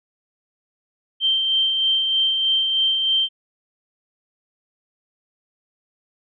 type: tone with tremolo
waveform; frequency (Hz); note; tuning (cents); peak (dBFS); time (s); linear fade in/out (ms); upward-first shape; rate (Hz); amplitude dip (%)
sine; 3136; G7; 0; -15; 1.2-3.29; 50; sine; 3.2; 35
effects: none